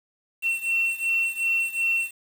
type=beating tone pair; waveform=triangle; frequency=2709 / 2711.7 Hz; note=E7 / E7; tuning=+47 / +48 cents; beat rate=2.7 Hz; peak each=-21 / -23 dBFS; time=0.42-2.12 s; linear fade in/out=50 ms; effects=tanh soft clip ceiling -18 dBFS + 7-bit